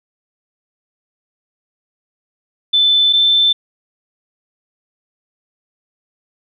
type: tone pair in turn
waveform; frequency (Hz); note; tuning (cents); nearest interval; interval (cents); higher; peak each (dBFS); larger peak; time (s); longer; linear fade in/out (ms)
sine; 3520 / 3540; A7 / A7; 0 / +10; unison; 10; second; -9; neither; 2.73-3.13 / 3.13-3.53; neither; 10
effects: none